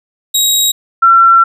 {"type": "tone pair in turn", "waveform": ["20% pulse", "sine"], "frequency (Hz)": [3811, 1354.8], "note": ["A#7", "E6"], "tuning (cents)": [38, 47], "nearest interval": "octave + tritone", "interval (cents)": 1791, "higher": "first", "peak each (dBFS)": [-3, -3], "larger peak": "neither", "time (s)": [[0.34, 0.72], [1.02, 1.44]], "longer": "second", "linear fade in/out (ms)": 10, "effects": []}